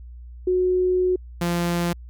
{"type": "tone pair in turn", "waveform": ["sine", "sawtooth"], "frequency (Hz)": [366.1, 172.78], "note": ["F#4", "F3"], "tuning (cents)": [-18, -18], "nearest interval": "octave + minor second", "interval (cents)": 1300, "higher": "first", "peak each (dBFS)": [-17, -17], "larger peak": "neither", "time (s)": [[0.47, 1.16], [1.41, 1.93]], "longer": "first", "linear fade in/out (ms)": 5, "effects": ["added 60 Hz sine -37 dBFS peak until 2.09 s"]}